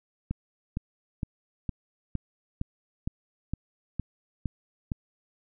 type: click train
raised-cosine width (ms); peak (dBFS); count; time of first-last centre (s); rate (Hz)
5; -17; 11; 0.31-4.918; 2.17
effects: none